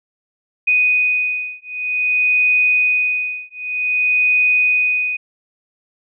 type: beating tone pair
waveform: sine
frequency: 2489 / 2489.53 Hz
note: D#7 / D#7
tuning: 0 / 0 cents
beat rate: 0.53 Hz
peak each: -17 dBFS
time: 0.67-5.17 s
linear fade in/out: 10 ms
effects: none